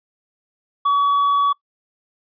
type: tone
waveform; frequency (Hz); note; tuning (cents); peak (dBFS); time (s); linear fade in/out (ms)
triangle; 1134; C#6; +39; -12; 0.85-1.53; 10
effects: noise-tail reverb RT60 0.1 s tail -22 dB re dry + resampled to 11025 Hz